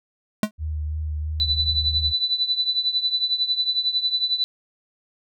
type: tone with exponential decay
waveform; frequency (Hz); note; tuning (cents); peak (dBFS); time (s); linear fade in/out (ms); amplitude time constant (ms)
square; 212.4; G#3; +39; -14; 0.43-0.51; 2; 16
type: tone with vibrato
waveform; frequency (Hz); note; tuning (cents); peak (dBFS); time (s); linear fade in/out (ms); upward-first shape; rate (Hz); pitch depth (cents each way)
sine; 76.7; D#2; -24; -24; 0.58-2.14; 50; sine; 3; 25
type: tone with tremolo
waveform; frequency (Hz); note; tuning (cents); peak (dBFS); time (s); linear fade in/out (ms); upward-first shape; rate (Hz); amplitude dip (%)
sine; 3984; B7; +14; -16; 1.4-4.44; 0; triangle; 11; 85
effects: none